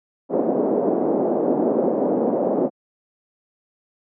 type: band-pass noise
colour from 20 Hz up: pink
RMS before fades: -20 dBFS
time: 0.29-2.7 s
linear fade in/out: 50 ms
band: 240 to 630 Hz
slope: 24 dB/octave
effects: high-pass 150 Hz 12 dB/octave